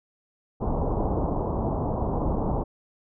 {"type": "low-pass noise", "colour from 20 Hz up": "pink", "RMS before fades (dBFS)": -26, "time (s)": [0.6, 2.64], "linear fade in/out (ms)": 20, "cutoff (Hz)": 1000, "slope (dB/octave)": 48, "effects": []}